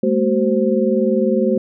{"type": "tone cluster", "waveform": "sine", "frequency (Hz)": [208.9, 228.9, 375.2, 523], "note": ["G#3", "A#3", "F#4", "C5"], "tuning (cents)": [10, -31, 24, -1], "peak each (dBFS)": -19, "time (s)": [0.03, 1.58], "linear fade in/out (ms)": 5, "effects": []}